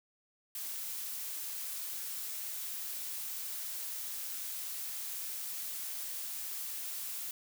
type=noise; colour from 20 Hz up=blue; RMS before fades=-40 dBFS; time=0.55-7.31 s; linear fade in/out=2 ms; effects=none